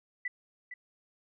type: tone with echo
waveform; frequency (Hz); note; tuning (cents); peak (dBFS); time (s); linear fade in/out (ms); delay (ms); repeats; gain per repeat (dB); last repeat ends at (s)
sine; 1982; B6; +6; -31; 0.25-0.28; 5; 460; 1; -9; 0.74
effects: none